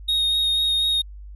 triangle tone with vibrato, 3729 Hz, A#7, in tune, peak -17 dBFS, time 0.08-1.02 s, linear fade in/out 10 ms, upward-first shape sine, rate 4.1 Hz, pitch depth 13 cents each way, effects added 50 Hz sine -36 dBFS peak until 1.35 s

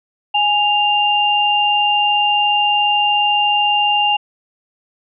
sine tone pair together, 828.8 / 2794 Hz, G#5 / F7, -4 / 0 cents, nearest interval octave + major sixth, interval 2104 cents, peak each -15 dBFS, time 0.34-4.17 s, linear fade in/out 10 ms, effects none

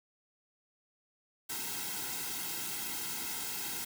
white noise with comb filter, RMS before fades -38 dBFS, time 1.49-3.85 s, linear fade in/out 10 ms, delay 1.7 ms, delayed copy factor -0.8, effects none

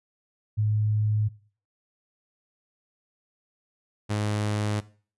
sine / sawtooth tone pair in turn, 106.6 / 105.01 Hz, G#2 / G#2, +46 / +20 cents, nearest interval unison, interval 26 cents, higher first, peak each -21 dBFS, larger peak neither, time 0.57-1.29 / 4.09-4.81 s, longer neither, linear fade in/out 20 ms, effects noise-tail reverb RT60 0.4 s tail -18 dB re dry + resampled to 24000 Hz

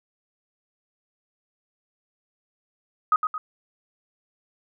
sine tone with echo, 1257 Hz, D#6, 17 cents sharp, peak -15 dBFS, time 3.12-3.16 s, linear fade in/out 2 ms, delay 110 ms, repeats 2, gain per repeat -6 dB, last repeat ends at 3.38 s, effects none

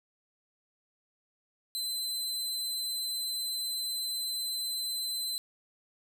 sawtooth tone, 4054 Hz, B7, 45 cents sharp, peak -29 dBFS, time 1.75-5.38 s, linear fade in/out 0 ms, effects none

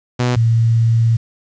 sawtooth / sine tone pair in turn, 123.47 / 114.58 Hz, B2 / A#2, 0 / -29 cents, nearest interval minor second, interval 129 cents, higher first, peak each -10 dBFS, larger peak neither, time 0.19-0.36 / 0.36-1.17 s, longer second, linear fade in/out 10 ms, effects resampled to 16000 Hz + 7-bit

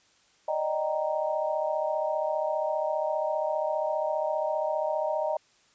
sine chord, Eb major seventh, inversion third, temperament equal with one note detuned, 587.3 / 622.3 / 778.1 / 932.3 Hz, D5 / Eb5 / G5 / Bb5, 0 / 0 / -13 / 0 cents, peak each -33 / -28 / -34 / -33 dBFS, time 0.48-5.37 s, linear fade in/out 5 ms, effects white hiss -63 dBFS RMS until 5.74 s + resampled to 16000 Hz

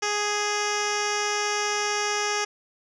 10% pulse tone with low-pass filter, 415.3 Hz, G#4, in tune, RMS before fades -26 dBFS, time 0.02-2.45 s, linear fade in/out 10 ms, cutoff 5700 Hz, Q 2.8, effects none

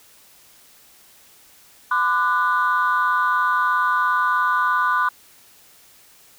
sine tone cluster, 1013 / 1190 / 1475 Hz, B5 / D6 / F#6, +44 / +22 / -6 cents, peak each -20 dBFS, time 1.91-5.09 s, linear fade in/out 5 ms, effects tanh soft clip ceiling -10 dBFS + white hiss -51 dBFS RMS until 6.38 s

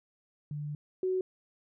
sine tone pair in turn, 147.8 / 372.4 Hz, D3 / F#4, +11 / +11 cents, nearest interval octave + major third, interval 1600 cents, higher second, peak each -34 / -27 dBFS, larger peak second, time 0.51-0.75 / 1.03-1.21 s, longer first, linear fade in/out 2 ms, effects none

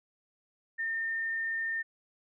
sine tone, 1814 Hz, A#6, 48 cents flat, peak -30 dBFS, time 0.78-1.83 s, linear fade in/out 20 ms, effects none

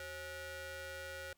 sawtooth ring-modulated tone, 459.4 Hz, A#4, 25 cents flat, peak -37 dBFS, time 0-1.33 s, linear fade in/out 2 ms, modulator 999 Hz, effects pink hiss -75 dBFS RMS until 1.37 s

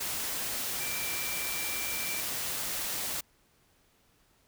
sine tone in noise, 2346 Hz, D7, 2 cents flat, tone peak -38 dBFS, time 0.8-2.21 s, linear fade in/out 10 ms, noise white, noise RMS -34 dBFS, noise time 0-3.21 s, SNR -7 dB, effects pink hiss -67 dBFS RMS until 4.47 s

